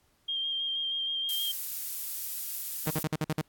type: tone with vibrato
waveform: sine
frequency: 3200 Hz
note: G7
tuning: 35 cents sharp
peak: -29 dBFS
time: 0.28-1.52 s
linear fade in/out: 10 ms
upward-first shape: square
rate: 6.3 Hz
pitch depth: 16 cents each way
type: noise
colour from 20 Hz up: violet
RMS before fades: -34 dBFS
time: 1.29-3.03 s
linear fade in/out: 0 ms
type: tone bursts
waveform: sawtooth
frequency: 155.5 Hz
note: D#3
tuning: 1 cent flat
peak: -23 dBFS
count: 7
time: 2.87-3.414 s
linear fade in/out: 2 ms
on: 34 ms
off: 51 ms
effects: pink hiss -69 dBFS RMS until 3.48 s + AAC 64 kbps